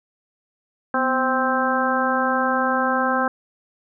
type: harmonic tone with a mistuned harmonic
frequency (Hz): 261.6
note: C4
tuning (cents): 0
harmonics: 1 / 2 / 3 / 4 / 5 / 6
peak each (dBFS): -25 / -25 / -25 / -25 / -25 / -25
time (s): 0.94-3.28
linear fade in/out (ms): 2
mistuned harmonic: 1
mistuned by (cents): -71
effects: none